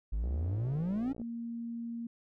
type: exponential sweep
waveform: triangle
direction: up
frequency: 48.8 to 281.3 Hz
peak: -28 dBFS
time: 0.12-1.13 s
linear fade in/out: 10 ms
type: click train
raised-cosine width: 2 ms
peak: -34 dBFS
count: 58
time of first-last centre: 0.24-1.216 s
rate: 58.4 Hz
type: tone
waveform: sine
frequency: 233.1 Hz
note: A#3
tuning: in tune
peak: -36 dBFS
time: 1.19-2.07 s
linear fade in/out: 5 ms
effects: none